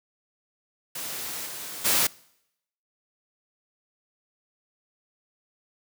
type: noise with level steps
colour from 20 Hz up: white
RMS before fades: -34 / -37 / -22 dBFS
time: 0.95-2.07 s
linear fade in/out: 5 ms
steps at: 1.45 / 1.84 s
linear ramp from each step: 20 ms
effects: noise-tail reverb RT60 0.8 s tail -24 dB re dry + high-pass 100 Hz 12 dB/octave